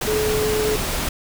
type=tone in noise; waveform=sine; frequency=428.6 Hz; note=A4; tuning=45 cents flat; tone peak=-19 dBFS; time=0.07-0.76 s; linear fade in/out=5 ms; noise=pink; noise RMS=-24 dBFS; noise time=0.01-1.09 s; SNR=+2 dB; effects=none